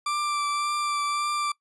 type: tone with vibrato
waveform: 40% pulse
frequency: 1174.7 Hz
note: D6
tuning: in tune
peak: -24 dBFS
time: 0.06-1.52 s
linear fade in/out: 5 ms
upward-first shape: triangle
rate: 1.8 Hz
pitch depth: 17 cents each way
effects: noise-tail reverb RT60 0.1 s tail -22 dB re dry + resampled to 24000 Hz